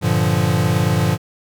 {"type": "chord", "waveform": "square", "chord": "G minor seventh", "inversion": "none", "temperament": "equal", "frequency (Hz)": [98, 116.54, 146.83, 174.61], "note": ["G2", "Bb2", "D3", "F3"], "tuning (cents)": [0, 0, 0, 0], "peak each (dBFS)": -21, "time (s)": [0.01, 1.18], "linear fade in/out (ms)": 50, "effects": []}